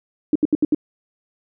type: tone bursts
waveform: sine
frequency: 301.5 Hz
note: D4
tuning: 46 cents sharp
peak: -12 dBFS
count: 5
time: 0.33-0.747 s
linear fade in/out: 2 ms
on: 25 ms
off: 73 ms
effects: none